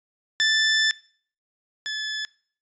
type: tone pair in turn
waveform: 20% pulse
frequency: 1760 / 1727.8 Hz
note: A6 / A6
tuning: 0 / -32 cents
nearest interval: unison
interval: 32 cents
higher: first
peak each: -13 / -22 dBFS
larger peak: first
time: 0.4-0.91 / 1.86-2.25 s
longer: first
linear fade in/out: 0 ms
effects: noise-tail reverb RT60 0.5 s tail -22 dB re dry + resampled to 16000 Hz